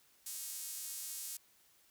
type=tone with high-pass filter; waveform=sawtooth; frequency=314.6 Hz; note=D#4; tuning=19 cents sharp; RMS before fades=-44 dBFS; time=0.26-1.37 s; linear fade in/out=5 ms; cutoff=8200 Hz; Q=1; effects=white hiss -68 dBFS RMS until 1.9 s